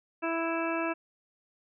harmonic tone, 330.2 Hz, E4, 3 cents sharp, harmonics 1 / 2 / 3 / 4 / 5 / 7 / 8, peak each -32 / -34 / -37 / -37 / -39 / -42 / -38 dBFS, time 0.22-0.94 s, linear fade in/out 20 ms, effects none

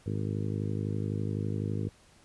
harmonic tone, 51.91 Hz, G#1, in tune, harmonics 2 / 3 / 4 / 5 / 6 / 7 / 8 / 9, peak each -32 / -36 / -38 / -40 / -42 / -43 / -44 / -45 dBFS, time 0.06-1.89 s, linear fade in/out 5 ms, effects pink hiss -60 dBFS RMS until 2.24 s + resampled to 24000 Hz

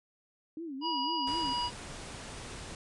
sine tone with vibrato, 299.4 Hz, D4, 33 cents sharp, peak -37 dBFS, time 0.57-1.53 s, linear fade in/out 2 ms, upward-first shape sine, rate 4 Hz, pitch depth 220 cents each way
harmonic tone, 968 Hz, B5, 35 cents flat, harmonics 1 / 3 / 5, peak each -32 / -36 / -37 dBFS, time 0.81-1.71 s, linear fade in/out 50 ms
pink low-pass noise, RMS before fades -44 dBFS, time 1.27-2.75 s, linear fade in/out 2 ms, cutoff 10000 Hz, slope 96 dB/octave
effects none

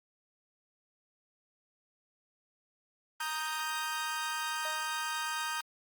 sawtooth chord, Eb major, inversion second, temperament equal, 932.3 / 1244.5 / 1568 Hz, Bb5 / Eb6 / G6, 0 / 0 / 0 cents, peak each -34 dBFS, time 3.2-5.61 s, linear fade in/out 5 ms
square tone with exponential decay, 622.3 Hz, D#5, in tune, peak -40 dBFS, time 4.65-5.05 s, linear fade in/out 2 ms, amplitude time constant 86 ms
effects Opus 24 kbps

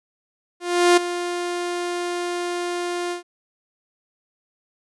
sawtooth tone with ADSR envelope, 351.4 Hz, F4, 11 cents sharp, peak -7 dBFS, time 0.6-3.23 s, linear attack 370 ms, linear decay 10 ms, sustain -13 dB, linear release 120 ms, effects resampled to 24000 Hz

